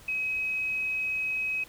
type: tone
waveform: sine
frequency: 2542 Hz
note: D#7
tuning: 36 cents sharp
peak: -27 dBFS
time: 0.08-1.64 s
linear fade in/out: 5 ms
effects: pink hiss -52 dBFS RMS until 1.68 s